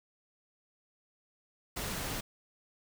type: noise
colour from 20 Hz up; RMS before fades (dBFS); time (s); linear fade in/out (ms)
pink; -37; 1.76-2.21; 10
effects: none